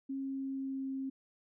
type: tone with pitch glide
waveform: sine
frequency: 270.6 to 267.6 Hz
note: C#4 to C4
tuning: -42 to +39 cents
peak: -35 dBFS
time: 0.09-1.1 s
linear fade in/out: 10 ms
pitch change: -19 cents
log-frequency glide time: 0.22-0.91 s
effects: none